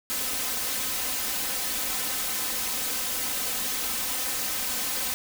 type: noise with comb filter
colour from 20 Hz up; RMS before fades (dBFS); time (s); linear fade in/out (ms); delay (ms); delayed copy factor
white; -29; 0.1-5.14; 0; 3.9; +0.75
effects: none